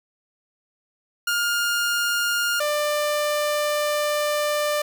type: tone pair in turn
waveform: sawtooth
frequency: 1413 / 594.1 Hz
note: F6 / D5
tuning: +20 / +20 cents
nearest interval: octave + minor third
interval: 1500 cents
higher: first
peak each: -17 dBFS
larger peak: neither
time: 1.27-2.6 / 2.6-4.82 s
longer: second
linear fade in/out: 5 ms
effects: none